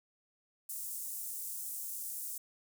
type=high-pass noise; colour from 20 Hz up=pink; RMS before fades=-41 dBFS; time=0.69-2.38 s; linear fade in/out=5 ms; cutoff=8200 Hz; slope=24 dB/octave; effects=none